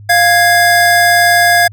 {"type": "tone pair together", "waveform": "square", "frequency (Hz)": [698.5, 1656.5], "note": ["F5", "G#6"], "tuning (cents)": [0, -5], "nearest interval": "octave + minor third", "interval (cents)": 1495, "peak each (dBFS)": -10, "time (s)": [0.09, 1.68], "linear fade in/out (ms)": 10, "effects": ["added 103 Hz sine -31 dBFS peak until 1.72 s"]}